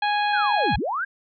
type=harmonic tone; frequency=829 Hz; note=G#5; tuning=3 cents flat; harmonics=1 / 2 / 3 / 4 / 5; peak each=-21 / -27 / -31 / -33 / -35 dBFS; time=0.02-0.76 s; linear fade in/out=5 ms
type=linear two-way sweep; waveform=sine; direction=down then up; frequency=1661.2 to 33.55 to 1661.2 Hz; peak=-23 dBFS; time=0.32-1.05 s; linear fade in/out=10 ms; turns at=0.76 s
effects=none